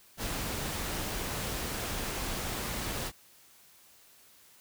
pink noise, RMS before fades -35 dBFS, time 0.17-3.12 s, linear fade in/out 50 ms, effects white hiss -59 dBFS RMS until 4.6 s

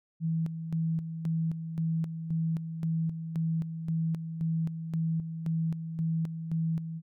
sine tone with tremolo, 162.7 Hz, E3, 22 cents flat, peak -26 dBFS, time 0.2-7.02 s, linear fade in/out 50 ms, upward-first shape square, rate 1.9 Hz, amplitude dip 60%, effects none

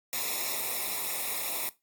white noise with comb filter, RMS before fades -32 dBFS, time 0.13-1.69 s, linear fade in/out 0 ms, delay 0.65 ms, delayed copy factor -1, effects noise-tail reverb RT60 0.2 s tail -17 dB re dry + Opus 48 kbps

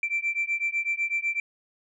sine beating tone pair, 2341 / 2349 Hz, D7 / D7, -6 / 0 cents, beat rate 8 Hz, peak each -27 dBFS, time 0.03-1.4 s, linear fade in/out 2 ms, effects tanh soft clip ceiling -19 dBFS

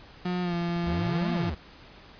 35% pulse tone with pitch glide, 179.4 to 171.89 Hz, F3 to F3, +47 to -27 cents, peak -25 dBFS, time 0.25-1.5 s, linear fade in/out 5 ms, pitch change -74 cents, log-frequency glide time 0.42-0.54 s
click train, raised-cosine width 5 ms, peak -32 dBFS, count 13, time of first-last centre 0.54-1.442 s, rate 13.3 Hz
square exponential two-way sweep, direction up then down, 65.41 to 246.9 to 65.41 Hz, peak -31 dBFS, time 0.86-1.55 s, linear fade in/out 10 ms, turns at 1.32 s
effects pink hiss -50 dBFS RMS until 2.19 s + resampled to 11025 Hz

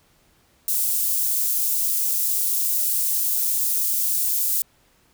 white high-pass noise, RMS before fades -22 dBFS, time 0.68-4.62 s, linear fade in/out 2 ms, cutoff 9200 Hz, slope 12 dB/octave, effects pink hiss -60 dBFS RMS until 5.13 s

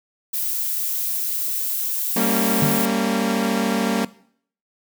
violet noise, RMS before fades -24 dBFS, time 0.33-2.86 s, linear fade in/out 10 ms
sawtooth chord, G diminished, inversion none, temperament equal with one note detuned, 196 / 229.9 / 277.2 Hz, G3 / Bb3 / Db4, 0 / -24 / 0 cents, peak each -20 / -17 / -23 dBFS, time 2.16-4.05 s, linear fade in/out 5 ms
sine tone with exponential decay, 150 Hz, D3, 37 cents sharp, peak -14 dBFS, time 2.62-2.9 s, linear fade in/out 5 ms, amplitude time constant 60 ms
effects noise-tail reverb RT60 0.6 s tail -19 dB re dry

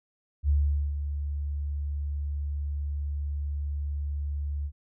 sine tone with ADSR envelope, 72.3 Hz, D2, 27 cents flat, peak -19 dBFS, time 0.43-4.72 s, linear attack 61 ms, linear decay 440 ms, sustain -9 dB, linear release 65 ms, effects none

